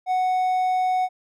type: tone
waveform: triangle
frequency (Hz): 740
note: F#5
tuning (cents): 0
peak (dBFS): -17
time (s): 0.06-1.09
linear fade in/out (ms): 50
effects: none